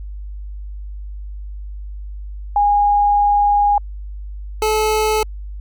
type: tone pair in turn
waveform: sine / 25% pulse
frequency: 820 / 432.1 Hz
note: G#5 / A4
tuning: -22 / -31 cents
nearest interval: major seventh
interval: 1109 cents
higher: first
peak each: -11 dBFS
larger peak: neither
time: 2.56-3.78 / 4.62-5.23 s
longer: first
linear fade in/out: 2 ms
effects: added 50 Hz sine -27 dBFS peak until 5.6 s